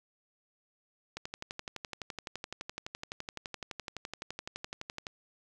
click train, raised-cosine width 0.2 ms, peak -21 dBFS, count 47, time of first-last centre 1.17-5.068 s, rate 11.8 Hz, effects none

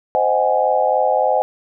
sine chord, Ab dominant seventh, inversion first, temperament just, 519.1 / 623 / 747.5 / 830.6 Hz, C5 / Eb5 / Gb5 / Ab5, -14 / +2 / +17 / 0 cents, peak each -19 dBFS, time 0.15-1.42 s, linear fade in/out 0 ms, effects none

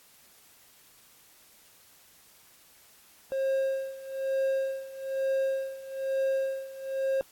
triangle tone with tremolo, 536 Hz, C5, 42 cents sharp, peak -22 dBFS, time 3.32-7.21 s, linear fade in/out 0 ms, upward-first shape sine, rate 1.1 Hz, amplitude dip 85%, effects white hiss -58 dBFS RMS until 7.31 s + AAC 64 kbps

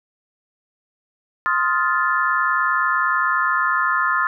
sine chord, F dominant seventh, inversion second, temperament just, 1047.7 / 1257.2 / 1396.9 / 1746.1 Hz, C6 / Eb6 / F6 / A6, +2 / +18 / 0 / -14 cents, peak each -22 dBFS, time 1.46-4.27 s, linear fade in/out 0 ms, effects none

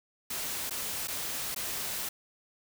white noise with dropouts, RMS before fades -35 dBFS, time 0.3-2.09 s, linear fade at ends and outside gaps 5 ms, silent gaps 0.697-0.707 / 1.074-1.081 / 1.547-1.561 s, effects none

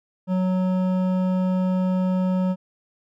sine tone with hard clipping, 185 Hz, F#3, in tune, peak -21 dBFS, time 0.27-2.56 s, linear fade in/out 50 ms, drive 11 dB, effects none

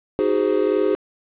triangle chord, Ab dominant seventh, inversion second, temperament just, 311.5 / 373.8 / 415.3 / 519.1 Hz, Eb4 / Gb4 / Ab4 / C5, +2 / +18 / 0 / -14 cents, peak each -22 / -20 / -18 / -22 dBFS, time 0.19-0.95 s, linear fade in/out 0 ms, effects resampled to 8000 Hz + 7-bit

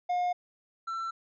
triangle tone pair in turn, 715 / 1342.7 Hz, F5 / E6, +41 / +31 cents, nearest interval major seventh, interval 1090 cents, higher second, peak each -24 / -30 dBFS, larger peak first, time 0.09-0.33 / 0.87-1.11 s, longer neither, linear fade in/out 10 ms, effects resampled to 16000 Hz

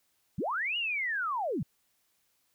sine linear two-way sweep, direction up then down, 105.5 to 2923 to 105.5 Hz, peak -29 dBFS, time 0.38-1.63 s, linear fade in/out 5 ms, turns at 0.77 s, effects white hiss -73 dBFS RMS until 2.54 s

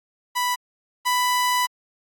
sawtooth tone pair in turn, 988 / 992.5 Hz, B5 / B5, 0 / +8 cents, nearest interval unison, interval 8 cents, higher second, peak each -17 / -15 dBFS, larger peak second, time 0.35-0.56 / 1.05-1.67 s, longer second, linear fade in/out 20 ms, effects AAC 64 kbps

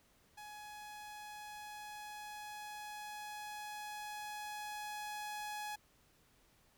sawtooth tone with level ramp, 840 Hz, G#5, 19 cents sharp, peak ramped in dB -45 to -37 dBFS, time 0.37-5.76 s, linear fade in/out 10 ms, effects pink hiss -70 dBFS RMS until 6.77 s

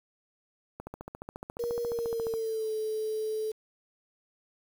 click train, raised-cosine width 1 ms, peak -25 dBFS, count 23, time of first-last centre 0.8-2.338 s, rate 14.3 Hz
sine tone with pitch glide, 473.6 to 434.3 Hz, A#4 to A4, +27 to -23 cents, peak -29 dBFS, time 1.59-3.52 s, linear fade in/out 10 ms, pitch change -150 cents, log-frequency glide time 1.85-2.74 s
effects 8-bit

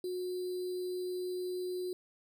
sine tone with sample-and-hold, 363.2 Hz, F#4, 32 cents flat, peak -34 dBFS, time 0.04-1.93 s, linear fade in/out 2 ms, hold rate 4410 Hz, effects none

